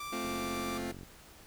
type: tone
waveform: sawtooth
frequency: 1174.7 Hz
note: D6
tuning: in tune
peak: -35 dBFS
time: 0-0.78 s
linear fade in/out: 5 ms
type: chord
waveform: sawtooth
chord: F major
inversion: first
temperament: just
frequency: 218.3 / 261.9 / 349.2 Hz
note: A3 / C4 / F4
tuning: -13 / +2 / 0 cents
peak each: -36 dBFS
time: 0.12-0.92 s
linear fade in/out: 10 ms
type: click train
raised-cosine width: 3 ms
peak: -34 dBFS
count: 37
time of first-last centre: 0.25-1.033 s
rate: 46 Hz
effects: pink hiss -55 dBFS RMS until 1.46 s